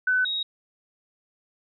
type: tone pair in turn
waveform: sine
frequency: 1506 / 3784 Hz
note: F#6 / A#7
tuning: +30 / +25 cents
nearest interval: octave + major third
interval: 1595 cents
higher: second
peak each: -19 / -25 dBFS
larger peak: first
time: 0.07-0.25 / 0.25-0.43 s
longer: neither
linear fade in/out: 5 ms
effects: none